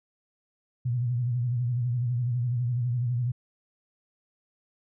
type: tone with vibrato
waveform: sine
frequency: 121.8 Hz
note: B2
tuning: 24 cents flat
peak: -24 dBFS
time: 0.85-3.32 s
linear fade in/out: 10 ms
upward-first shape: sine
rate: 12 Hz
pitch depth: 76 cents each way
effects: none